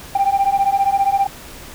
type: beating tone pair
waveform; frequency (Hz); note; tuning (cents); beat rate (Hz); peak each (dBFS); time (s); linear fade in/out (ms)
sine; 783 / 798; G5 / G5; -2 / +31; 15; -15; 0.15-1.27; 5
effects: tanh soft clip ceiling -9 dBFS + pink hiss -37 dBFS RMS until 1.74 s